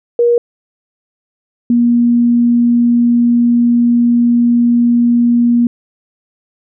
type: tone pair in turn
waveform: sine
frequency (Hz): 475.4 / 238.3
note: A#4 / A#3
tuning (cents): +34 / +38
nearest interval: octave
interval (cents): 1196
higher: first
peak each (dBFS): -7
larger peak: neither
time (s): 0.19-0.38 / 1.7-5.67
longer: second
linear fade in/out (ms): 2
effects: none